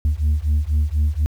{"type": "beating tone pair", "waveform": "sine", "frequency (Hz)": [73.1, 77.2], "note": ["D2", "D#2"], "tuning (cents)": [-7, -13], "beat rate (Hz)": 4.1, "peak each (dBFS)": [-17, -17], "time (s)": [0.05, 1.26], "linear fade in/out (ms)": 0, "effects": ["tanh soft clip ceiling -13 dBFS", "8-bit"]}